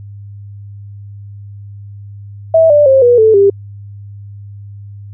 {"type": "tone with pitch steps", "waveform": "sine", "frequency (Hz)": [650, 589.2, 534.1, 484.1, 438.9, 397.8], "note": ["E5", "D5", "C5", "B4", "A4", "G4"], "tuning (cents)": [-24, 6, 36, -35, -4, 25], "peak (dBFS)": -4, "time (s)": [2.54, 3.5], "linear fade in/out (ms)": 5, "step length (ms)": 160, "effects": ["added 101 Hz sine -28 dBFS peak until 5.13 s"]}